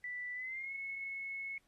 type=tone with pitch glide; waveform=sine; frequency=1975 to 2191 Hz; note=B6 to C#7; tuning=0 to -21 cents; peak=-39 dBFS; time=0.04-1.58 s; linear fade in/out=2 ms; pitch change=+179 cents; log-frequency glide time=0.34-0.73 s; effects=pink hiss -75 dBFS RMS until 1.67 s + AAC 32 kbps